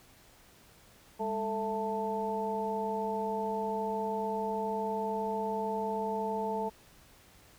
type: harmonic tone with a mistuned harmonic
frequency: 220.9 Hz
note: A3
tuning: 7 cents sharp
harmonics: 1 / 2 / 3 / 4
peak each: -38 / -35 / -39 / -34 dBFS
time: 1.19-6.7 s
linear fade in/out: 20 ms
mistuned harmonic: 1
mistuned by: -140 cents
effects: pink hiss -59 dBFS RMS until 7.58 s